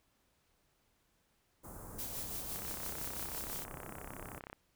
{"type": "band-stop noise", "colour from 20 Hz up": "pink", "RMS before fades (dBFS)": -49, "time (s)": [1.63, 4.4], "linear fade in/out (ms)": 20, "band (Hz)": [1300, 7900], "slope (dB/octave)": 24}
{"type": "noise with tremolo", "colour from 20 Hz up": "blue", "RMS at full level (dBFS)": -41, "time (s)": [1.98, 3.65], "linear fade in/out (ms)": 10, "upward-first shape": "sine", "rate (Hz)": 5.9, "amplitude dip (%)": 40}
{"type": "click train", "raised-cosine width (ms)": 0.5, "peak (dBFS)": -30, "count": 66, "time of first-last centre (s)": [2.56, 4.53], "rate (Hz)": 33}
{"effects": ["pink hiss -75 dBFS RMS until 4.75 s"]}